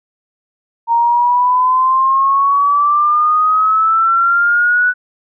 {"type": "exponential sweep", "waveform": "sine", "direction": "up", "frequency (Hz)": [925, 1487], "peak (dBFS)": -9, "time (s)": [0.87, 4.94], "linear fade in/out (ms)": 50, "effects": []}